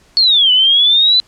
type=exponential two-way sweep; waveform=sine; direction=down then up; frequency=4435 to 2960 to 4057 Hz; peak=-7 dBFS; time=0.17-1.2 s; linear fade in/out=0 ms; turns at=0.52 s; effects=pink hiss -50 dBFS RMS until 1.27 s + low-pass 9000 Hz 12 dB/octave